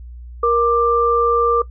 sine tone pair together, 470 / 1183.1 Hz, A#4 / D6, +14 / +12 cents, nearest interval octave + major third, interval 1598 cents, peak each -15 dBFS, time 0.43-1.62 s, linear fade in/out 5 ms, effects noise-tail reverb RT60 0.1 s tail -19 dB re dry + added 60 Hz sine -32 dBFS peak until 1.7 s

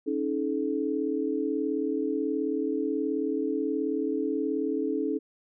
sine tone cluster, 276 / 314.6 / 430.3 Hz, C#4 / D#4 / A4, -7 / +19 / -39 cents, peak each -30 dBFS, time 0.06-5.19 s, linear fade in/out 20 ms, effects none

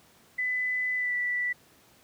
sine tone with pitch glide, 2003 to 1966.3 Hz, B6 to B6, +24 to -8 cents, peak -26 dBFS, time 0.38-1.53 s, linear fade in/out 10 ms, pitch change -32 cents, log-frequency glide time 0.96-1.14 s, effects pink hiss -59 dBFS RMS until 2.03 s + high-pass 100 Hz 12 dB/octave

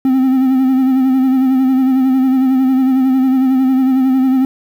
triangle tone with vibrato, 261.6 Hz, C4, in tune, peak -7 dBFS, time 0.05-4.45 s, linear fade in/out 2 ms, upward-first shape sine, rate 11 Hz, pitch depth 38 cents each way, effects 7-bit

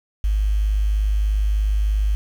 sine tone with quantisation, 51.6 Hz, G#1, 10 cents flat, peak -16 dBFS, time 0.24-2.15 s, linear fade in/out 0 ms, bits 7, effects none

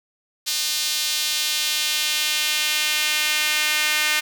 sawtooth tone with high-pass filter sweep, 303.7 Hz, D#4, 42 cents flat, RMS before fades -22 dBFS, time 0.46-4.21 s, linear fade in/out 20 ms, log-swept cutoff 4200 to 2100 Hz, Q 1.5, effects none

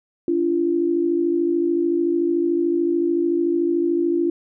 sine tone pair together, 289.2 / 342.8 Hz, D4 / F4, -27 / -32 cents, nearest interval minor third, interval 295 cents, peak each -23 / -18 dBFS, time 0.28-4.3 s, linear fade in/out 2 ms, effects none

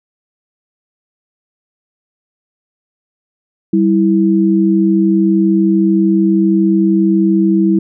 sine tone pair together, 194.35 / 327.3 Hz, G3 / E4, -15 / -12 cents, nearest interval major sixth, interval 903 cents, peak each -11 dBFS, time 3.73-7.79 s, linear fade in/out 5 ms, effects none

